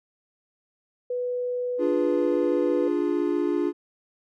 sine tone, 493.9 Hz, B4, in tune, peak -25 dBFS, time 1.1-2.88 s, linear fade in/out 5 ms
triangle chord, D diminished, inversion none, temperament equal, 293.7 / 349.2 / 415.3 Hz, D4 / F4 / Ab4, 0 / 0 / 0 cents, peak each -24 / -23 / -27 dBFS, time 1.78-3.73 s, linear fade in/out 50 ms
effects none

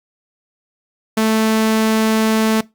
sawtooth tone, 220 Hz, A3, in tune, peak -9 dBFS, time 1.17-2.61 s, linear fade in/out 5 ms, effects noise-tail reverb RT60 0.2 s tail -21 dB re dry + Opus 48 kbps

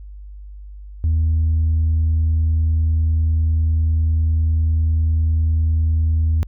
sine tone, 80 Hz, D#2, 49 cents sharp, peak -12 dBFS, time 1.04-6.43 s, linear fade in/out 0 ms, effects tanh soft clip ceiling -12 dBFS + added 50 Hz sine -33 dBFS peak until 6.47 s

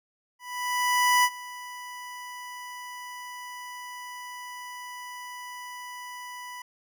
25% pulse tone with ADSR envelope, 987.8 Hz, B5, in tune, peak -14 dBFS, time 0.39-6.62 s, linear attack 850 ms, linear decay 53 ms, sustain -20 dB, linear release 3 ms, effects none

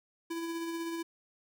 square tone with tremolo, 333.1 Hz, E4, 18 cents sharp, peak -34 dBFS, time 0.3-1.03 s, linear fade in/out 10 ms, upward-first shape sine, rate 16 Hz, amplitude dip 30%, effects none

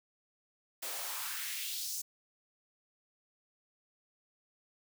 white noise with high-pass filter sweep, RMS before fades -39 dBFS, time 0.82-2.02 s, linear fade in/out 10 ms, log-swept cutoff 430 to 6700 Hz, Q 2, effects none

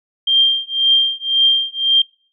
sine tone with tremolo, 3182 Hz, G7, 25 cents sharp, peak -8 dBFS, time 0.27-2.02 s, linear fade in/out 5 ms, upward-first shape triangle, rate 1.9 Hz, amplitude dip 100%, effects noise-tail reverb RT60 0.5 s tail -26 dB re dry

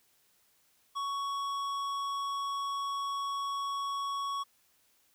triangle tone with tanh clipping, 1115 Hz, C#6, 10 cents sharp, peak -34 dBFS, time 0.95-4.44 s, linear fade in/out 20 ms, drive 17 dB, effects white hiss -69 dBFS RMS until 5.14 s

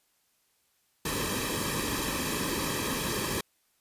pink noise with comb filter, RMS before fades -31 dBFS, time 1.05-3.41 s, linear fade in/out 5 ms, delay 1.4 ms, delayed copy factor -0.75, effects white hiss -71 dBFS RMS until 3.8 s + resampled to 32000 Hz

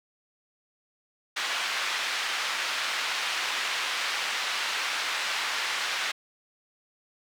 pink band-pass noise, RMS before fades -30 dBFS, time 1.36-6.12 s, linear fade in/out 10 ms, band 1400 to 4200 Hz, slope 12 dB/octave, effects none

